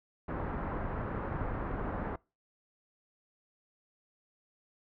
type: low-pass noise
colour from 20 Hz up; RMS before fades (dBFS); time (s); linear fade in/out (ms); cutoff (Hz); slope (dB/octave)
pink; -36; 0.28-2.16; 5; 1500; 24
effects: noise-tail reverb RT60 0.3 s tail -25 dB re dry